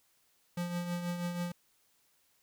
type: tone with tremolo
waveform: square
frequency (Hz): 174.9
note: F3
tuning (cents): +3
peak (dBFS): -32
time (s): 0.57-1.52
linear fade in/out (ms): 5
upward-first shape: triangle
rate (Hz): 6.2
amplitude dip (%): 55
effects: white hiss -71 dBFS RMS until 2.42 s